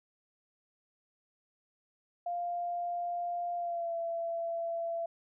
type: tone with pitch glide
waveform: sine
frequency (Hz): 698.5 to 672.4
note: F5 to E5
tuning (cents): 0 to +34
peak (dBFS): -32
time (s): 2.26-5.06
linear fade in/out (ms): 5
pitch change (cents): -66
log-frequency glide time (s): 3.56-3.94
effects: none